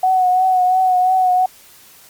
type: tone with vibrato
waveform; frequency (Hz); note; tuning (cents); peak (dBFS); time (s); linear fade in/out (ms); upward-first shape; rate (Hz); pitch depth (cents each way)
sine; 740; F#5; 0; -11; 0.03-1.46; 5; triangle; 2.9; 36
effects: white hiss -45 dBFS RMS until 2.09 s + Opus 48 kbps